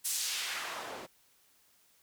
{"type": "noise with band-pass filter sweep", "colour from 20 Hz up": "white", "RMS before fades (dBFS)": -37, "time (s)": [0.04, 1.07], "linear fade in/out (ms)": 20, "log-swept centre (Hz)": [9800, 350], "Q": 0.97, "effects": ["white hiss -67 dBFS RMS until 2.02 s"]}